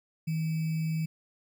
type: tone with sample-and-hold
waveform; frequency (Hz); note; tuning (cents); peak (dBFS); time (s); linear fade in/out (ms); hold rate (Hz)
sine; 160; D#3; +49; -27; 0.27-1.06; 10; 2450
effects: none